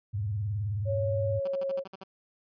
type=tone with vibrato; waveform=sine; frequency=102.7 Hz; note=G#2; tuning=19 cents flat; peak=-28 dBFS; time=0.13-1.4 s; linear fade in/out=20 ms; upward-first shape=sine; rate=19 Hz; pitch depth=150 cents each way
type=tone with pitch glide; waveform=sine; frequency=554.4 to 545.5 Hz; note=C#5 to C#5; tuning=0 to -28 cents; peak=-28 dBFS; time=0.85-1.84 s; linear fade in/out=50 ms; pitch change=-28 cents; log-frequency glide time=1.31-1.68 s
type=tone bursts; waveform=10% pulse; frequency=191.6 Hz; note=G3; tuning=39 cents flat; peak=-33 dBFS; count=8; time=1.45-2.037 s; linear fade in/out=5 ms; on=27 ms; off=53 ms
effects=resampled to 11025 Hz